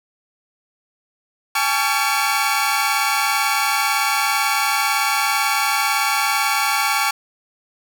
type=tone cluster; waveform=sawtooth; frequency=809 / 869 / 1125 / 1372 / 2268 Hz; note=G#5 / A5 / C#6 / F6 / C#7; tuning=-46 / -22 / +25 / -31 / +39 cents; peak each=-20 dBFS; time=1.55-7.11 s; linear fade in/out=5 ms; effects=none